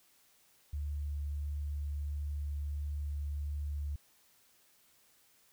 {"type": "tone with vibrato", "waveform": "sine", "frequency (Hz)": 72.8, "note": "D2", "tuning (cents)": -15, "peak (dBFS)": -34, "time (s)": [0.73, 3.96], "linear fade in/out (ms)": 5, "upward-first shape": "triangle", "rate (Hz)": 1.5, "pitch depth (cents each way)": 9, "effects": ["white hiss -67 dBFS RMS until 5.52 s"]}